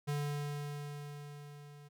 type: tone with level ramp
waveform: square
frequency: 145.6 Hz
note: D3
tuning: 15 cents flat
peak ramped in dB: -33 to -53 dBFS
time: 0.07-1.89 s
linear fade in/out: 20 ms
effects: none